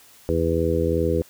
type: harmonic tone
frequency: 82.6 Hz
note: E2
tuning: 4 cents sharp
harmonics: 1 / 2 / 3 / 4 / 5 / 6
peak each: -25 / -28 / -30 / -26 / -25 / -24 dBFS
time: 0.29-1.22 s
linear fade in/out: 0 ms
effects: white hiss -51 dBFS RMS until 1.29 s